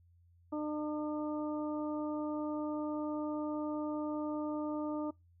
harmonic tone, 301.7 Hz, D4, 47 cents sharp, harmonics 1 / 2 / 3 / 4, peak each -35 / -41 / -45 / -47 dBFS, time 0.52-5.11 s, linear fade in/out 10 ms, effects noise-tail reverb RT60 0.2 s tail -24 dB re dry + added 86 Hz sine -62 dBFS peak until 5.4 s

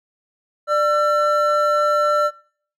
triangle tone pair together, 594 / 1348.2 Hz, D5 / E6, +20 / +39 cents, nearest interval octave + major second, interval 1419 cents, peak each -16 dBFS, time 0.67-2.31 s, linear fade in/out 50 ms, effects noise-tail reverb RT60 0.5 s tail -21 dB re dry

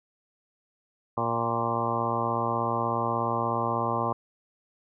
harmonic tone with a mistuned harmonic, 116.54 Hz, A#2, in tune, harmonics 1 / 2 / 3 / 4 / 5 / 6 / 7 / 8 / 9 / 10, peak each -34 / -35 / -36 / -35 / -34 / -36 / -33 / -35 / -30 / -35 dBFS, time 1.17-4.13 s, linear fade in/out 5 ms, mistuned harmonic 7, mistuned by -18 cents, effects none

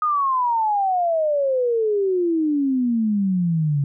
sine exponential sweep, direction down, 1250 to 138.59 Hz, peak -17 dBFS, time 0.02-3.84 s, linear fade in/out 2 ms, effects none

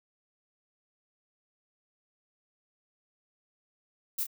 violet noise with echo, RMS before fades -31 dBFS, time 4.18-4.24 s, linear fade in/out 10 ms, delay 28 ms, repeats 1, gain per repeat -7 dB, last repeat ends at 4.268 s, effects none

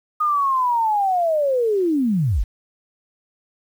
sine linear sweep, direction down, 1239 to 34 Hz, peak -16 dBFS, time 0.2-2.44 s, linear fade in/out 10 ms, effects 8-bit

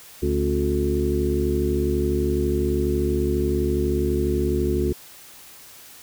harmonic tone with a mistuned harmonic, 72.1 Hz, D2, 31 cents flat, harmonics 1 / 2 / 3 / 4 / 5 / 6, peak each -24 / -30 / -29 / -29 / -23 / -30 dBFS, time 0.22-4.93 s, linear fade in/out 10 ms, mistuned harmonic 4, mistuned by -110 cents, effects white hiss -45 dBFS RMS until 6.02 s

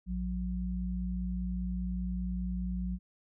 sine tone pair together, 57.45 / 182.4 Hz, A#1 / F#3, -25 / -24 cents, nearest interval octave + minor sixth, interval 2001 cents, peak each -34 / -34 dBFS, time 0.06-2.99 s, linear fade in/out 50 ms, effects none

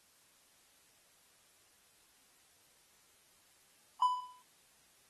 triangle tone with exponential decay, 998 Hz, B5, 18 cents sharp, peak -22 dBFS, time 4.02-4.42 s, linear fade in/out 2 ms, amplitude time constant 86 ms, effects white hiss -67 dBFS RMS until 5.09 s + AAC 32 kbps

